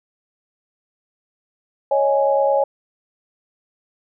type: chord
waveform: sine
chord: C# suspended second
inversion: none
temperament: just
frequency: 554.4 / 623.7 / 831.5 Hz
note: C#5 / D#5 / G#5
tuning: 0 / +4 / +2 cents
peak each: -16 / -22 / -20 dBFS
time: 1.91-2.64 s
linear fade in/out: 5 ms
effects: none